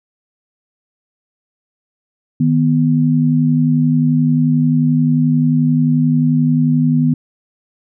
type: tone pair together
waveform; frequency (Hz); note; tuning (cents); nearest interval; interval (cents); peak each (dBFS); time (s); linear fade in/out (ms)
sine; 155.54 / 246.9; D#3 / B3; 0 / 0; minor sixth; 800; -13; 2.4-7.14; 5
effects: none